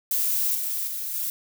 violet noise with level steps, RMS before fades -24 / -28 / -31 / -28 dBFS, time 0.11-1.3 s, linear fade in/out 2 ms, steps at 0.55 / 0.87 / 1.14 s, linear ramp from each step 2 ms, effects none

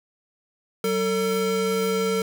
square tone pair together, 190 / 449 Hz, F#3 / A4, +46 / +35 cents, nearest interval octave + minor third, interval 1489 cents, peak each -28 / -23 dBFS, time 0.84-2.22 s, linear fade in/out 2 ms, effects none

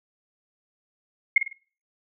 sine tone with echo, 2146 Hz, C7, 43 cents sharp, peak -12 dBFS, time 1.36-1.38 s, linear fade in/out 5 ms, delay 50 ms, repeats 3, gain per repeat -8 dB, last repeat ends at 1.53 s, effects noise-tail reverb RT60 0.4 s tail -22 dB re dry

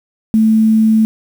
sine tone with quantisation, 220 Hz, A3, in tune, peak -7 dBFS, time 0.34-1.05 s, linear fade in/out 0 ms, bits 6, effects none

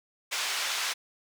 white band-pass noise, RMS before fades -31 dBFS, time 0.31-0.94 s, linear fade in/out 20 ms, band 910 to 5100 Hz, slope 12 dB/octave, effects none

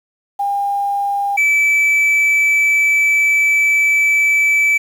sine / triangle tone pair in turn, 804 / 2309 Hz, G5 / D7, +44 / -30 cents, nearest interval octave + tritone, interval 1826 cents, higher second, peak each -15 / -9 dBFS, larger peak second, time 0.39-1.37 / 1.37-4.78 s, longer second, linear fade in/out 10 ms, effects 7-bit

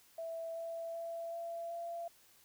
sine tone with pitch steps, 659.3 / 664.7 / 670 / 675.5 / 681 Hz, E5 / E5 / E5 / E5 / F5, 0 / +14 / +28 / +42 / -44 cents, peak -39 dBFS, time 0.18-2.08 s, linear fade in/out 5 ms, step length 380 ms, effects white hiss -65 dBFS RMS until 2.44 s

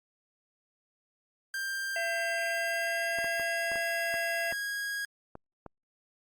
45% pulse tone with pitch glide, 1586 to 1642.9 Hz, G6 to G#6, +20 to -19 cents, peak -32 dBFS, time 1.54-5.05 s, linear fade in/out 2 ms, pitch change +61 cents, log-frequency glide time 1.97-3.83 s
harmonic tone, 675 Hz, E5, 41 cents sharp, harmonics 1 / 3 / 4, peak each -33 / -38 / -39 dBFS, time 1.96-4.52 s, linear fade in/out 2 ms
clicks, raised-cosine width 1 ms, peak -28 dBFS, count 9, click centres 3.187 / 3.244 / 3.397 / 3.717 / 3.757 / 4.141 / 4.525 / 5.354 / 5.663 s
effects Opus 24 kbps

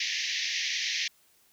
pink band-pass noise, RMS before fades -31 dBFS, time 0-1.08 s, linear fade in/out 5 ms, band 1800 to 6300 Hz, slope 96 dB/octave, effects white hiss -64 dBFS RMS until 1.52 s

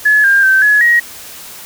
sine tone with pitch steps, 1706 / 1601 / 1551 / 1693 / 1892 Hz, G#6 / G6 / G6 / G#6 / A#6, +46 / +36 / -19 / +33 / +25 cents, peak -6 dBFS, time 0.05-1 s, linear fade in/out 10 ms, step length 190 ms, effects white hiss -32 dBFS RMS until 1.65 s

